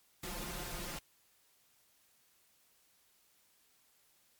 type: noise with comb filter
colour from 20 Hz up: pink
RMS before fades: -42 dBFS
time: 0.23-0.99 s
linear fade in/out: 5 ms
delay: 5.7 ms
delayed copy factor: +0.8
effects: white hiss -70 dBFS RMS until 4.39 s + MP3 96 kbps